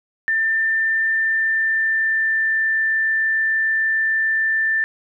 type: tone with pitch glide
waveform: sine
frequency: 1789 to 1776.6 Hz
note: A6 to A6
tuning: +28 to +16 cents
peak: -16 dBFS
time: 0.28-4.84 s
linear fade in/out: 0 ms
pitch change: -12 cents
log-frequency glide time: 1.1-2.81 s
effects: none